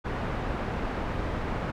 pink low-pass noise, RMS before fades -31 dBFS, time 0.04-1.72 s, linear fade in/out 20 ms, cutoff 1600 Hz, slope 12 dB/octave, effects none

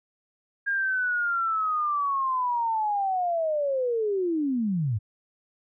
sine linear sweep, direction down, 1624 to 95.9 Hz, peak -23 dBFS, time 0.66-4.99 s, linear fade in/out 20 ms, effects none

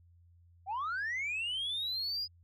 sine linear sweep, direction up, 721 to 4978 Hz, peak -31 dBFS, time 0.66-2.28 s, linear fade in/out 50 ms, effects tanh soft clip ceiling -31 dBFS + added 86 Hz sine -59 dBFS peak until 2.43 s

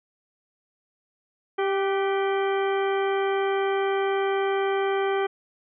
harmonic tone with a mistuned harmonic, 392 Hz, G4, in tune, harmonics 1 / 2 / 3 / 4 / 5 / 6 / 8, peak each -23 / -29 / -33 / -35 / -37 / -39 / -41 dBFS, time 1.58-5.27 s, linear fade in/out 10 ms, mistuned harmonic 4, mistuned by -46 cents, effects none

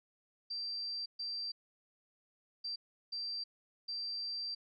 sine tone bursts at uneven times, 4699 Hz, D8, in tune, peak -37 dBFS, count 5, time 0.5-1.06 / 1.19-1.52 / 2.64-2.76 / 3.12-3.44 / 3.88-4.55 s, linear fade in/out 10 ms, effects none

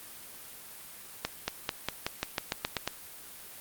accelerating click train, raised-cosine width 0.2 ms, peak -11 dBFS, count 11, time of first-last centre 1.25-2.876 s, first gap 230 ms, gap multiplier 0.92, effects white hiss -47 dBFS RMS until 3.6 s + Opus 32 kbps

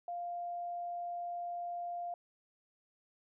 sine tone, 698.5 Hz, F5, in tune, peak -37 dBFS, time 0.08-2.14 s, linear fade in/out 2 ms, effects none

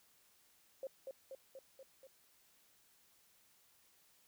sine tone with echo, 534 Hz, C5, 35 cents sharp, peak -40 dBFS, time 0.83-0.87 s, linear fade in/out 2 ms, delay 240 ms, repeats 5, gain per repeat -3 dB, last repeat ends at 2.07 s, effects white hiss -70 dBFS RMS until 4.27 s

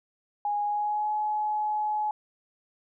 sine tone with pitch glide, 826 to 847.8 Hz, G#5 to G#5, -10 to +35 cents, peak -25 dBFS, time 0.45-2.11 s, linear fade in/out 2 ms, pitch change +45 cents, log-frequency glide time 0.64-1.11 s, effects none

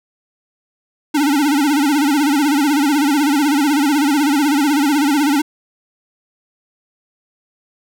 square tone with vibrato, 288.9 Hz, D4, 28 cents flat, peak -13 dBFS, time 1.14-5.42 s, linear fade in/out 10 ms, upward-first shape sine, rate 16 Hz, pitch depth 120 cents each way, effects none

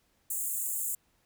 pink high-pass noise, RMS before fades -33 dBFS, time 0.3-0.95 s, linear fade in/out 5 ms, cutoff 7000 Hz, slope 96 dB/octave, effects pink hiss -71 dBFS RMS until 1.25 s

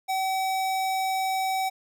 square tone, 762 Hz, G5, 49 cents flat, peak -25 dBFS, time 0.08-1.7 s, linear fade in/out 20 ms, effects none

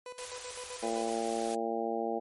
30% pulse tone with tremolo, 498 Hz, B4, 14 cents sharp, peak -38 dBFS, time 0.06-1.1 s, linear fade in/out 2 ms, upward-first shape square, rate 7.8 Hz, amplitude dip 70%
white band-stop noise, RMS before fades -43 dBFS, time 0.18-1.55 s, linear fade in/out 2 ms, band 110 to 380 Hz, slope 48 dB/octave
harmonic tone, 114.3 Hz, A#2, 34 cents flat, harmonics 2 / 3 / 4 / 5 / 6 / 7, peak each -39 / -37 / -36 / -39 / -37 / -37 dBFS, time 0.82-2.2 s, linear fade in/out 20 ms
effects MP3 48 kbps

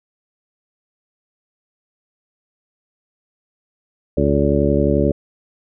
harmonic tone, 71.4 Hz, D2, 48 cents flat, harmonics 1 / 2 / 3 / 4 / 5 / 6 / 8, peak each -21 / -21 / -21 / -21 / -21 / -21 / -21 dBFS, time 4.17-5.12 s, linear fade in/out 5 ms, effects none

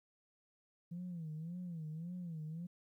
sine tone with vibrato, 166.8 Hz, E3, 21 cents sharp, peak -40 dBFS, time 0.91-2.67 s, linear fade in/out 10 ms, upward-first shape sine, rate 1.8 Hz, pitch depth 140 cents each way, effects tanh soft clip ceiling -38 dBFS + 13-bit

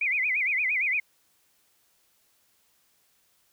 sine tone with vibrato, 2241 Hz, C#7, 18 cents sharp, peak -23 dBFS, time 0.01-1 s, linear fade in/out 5 ms, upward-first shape sine, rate 8.7 Hz, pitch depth 200 cents each way, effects white hiss -67 dBFS RMS until 3.52 s

